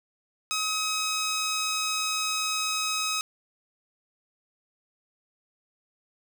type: tone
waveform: 10% pulse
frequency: 1271 Hz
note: D#6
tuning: 36 cents sharp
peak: -18 dBFS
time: 0.51-3.21 s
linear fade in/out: 0 ms
effects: none